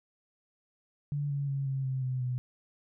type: tone with pitch steps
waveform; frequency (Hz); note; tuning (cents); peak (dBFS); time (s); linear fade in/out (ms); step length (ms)
sine; 144.6 / 141.22 / 137.91 / 134.68 / 131.53 / 128.45 / 125.45; D3 / C#3 / C#3 / C#3 / C3 / C3 / B2; -27 / +33 / -9 / -50 / +9 / -32 / +28; -29; 1.12-2.38; 0; 180
effects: none